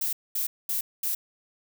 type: noise bursts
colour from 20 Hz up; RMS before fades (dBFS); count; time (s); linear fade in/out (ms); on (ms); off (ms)
violet; -28; 4; 0.01-1.15; 5; 120; 220
effects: none